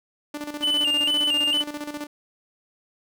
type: tone with tremolo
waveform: sawtooth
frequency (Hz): 294.8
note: D4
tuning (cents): +7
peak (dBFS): -25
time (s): 0.34-2.07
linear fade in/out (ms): 5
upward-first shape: square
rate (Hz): 15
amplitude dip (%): 65
type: tone with vibrato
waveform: triangle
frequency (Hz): 2907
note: F#7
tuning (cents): -31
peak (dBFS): -18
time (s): 0.62-1.63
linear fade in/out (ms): 20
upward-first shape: square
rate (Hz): 2.2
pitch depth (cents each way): 59
effects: none